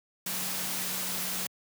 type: tone in noise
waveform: sine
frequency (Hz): 184.6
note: F#3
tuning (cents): -4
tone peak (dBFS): -44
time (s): 0.26-1.47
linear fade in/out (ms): 5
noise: white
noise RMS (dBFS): -33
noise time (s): 0.26-1.47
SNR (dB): -14
effects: high-pass 100 Hz 12 dB/octave